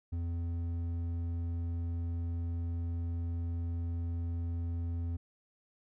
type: tone with hard clipping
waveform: sine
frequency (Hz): 85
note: F2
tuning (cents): -46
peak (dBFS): -34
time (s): 0.12-5.17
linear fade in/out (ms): 10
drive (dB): 6
effects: none